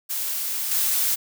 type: noise with level steps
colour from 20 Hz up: blue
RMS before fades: -27 / -22 dBFS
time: 0.09-1.16 s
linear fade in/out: 20 ms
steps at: 0.71 s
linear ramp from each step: 5 ms
effects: none